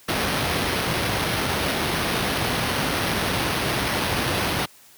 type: noise with sample-and-hold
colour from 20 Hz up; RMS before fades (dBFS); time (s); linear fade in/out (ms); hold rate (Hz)
pink; -23; 0.08-4.66; 10; 7350
effects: white hiss -51 dBFS RMS until 4.97 s + high-pass 80 Hz 12 dB/octave